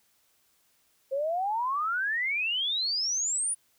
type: exponential sweep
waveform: sine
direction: up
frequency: 523.3 to 9850 Hz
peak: -26 dBFS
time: 1.11-3.55 s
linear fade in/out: 20 ms
effects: white hiss -68 dBFS RMS until 3.78 s